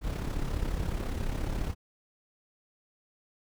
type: noise with amplitude modulation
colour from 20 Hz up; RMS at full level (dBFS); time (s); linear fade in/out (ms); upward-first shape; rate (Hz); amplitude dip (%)
brown; -29; 0.01-1.75; 50; sine; 34.4; 55
effects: none